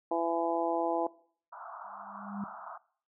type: harmonic tone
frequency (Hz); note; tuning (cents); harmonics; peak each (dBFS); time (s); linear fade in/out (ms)
167.7; E3; +30; 2 / 3 / 4 / 5 / 6; -33 / -35 / -33 / -33 / -39; 0.11-1.07; 5
type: band-pass noise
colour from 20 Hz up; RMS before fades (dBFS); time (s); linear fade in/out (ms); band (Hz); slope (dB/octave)
white; -45; 1.52-2.78; 10; 650 to 1400; 96
type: tone with exponential growth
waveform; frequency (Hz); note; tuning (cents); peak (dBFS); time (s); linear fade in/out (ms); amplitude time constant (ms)
sine; 201.6; G3; +49; -32; 1.84-2.44; 2; 130
effects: noise-tail reverb RT60 0.5 s tail -20 dB re dry